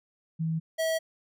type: tone pair in turn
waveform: sine / square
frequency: 161.6 / 646.4 Hz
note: E3 / E5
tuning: -34 / -34 cents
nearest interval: 2 octaves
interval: 2400 cents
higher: second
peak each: -26 dBFS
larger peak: neither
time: 0.39-0.6 / 0.78-0.99 s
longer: neither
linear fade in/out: 20 ms
effects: none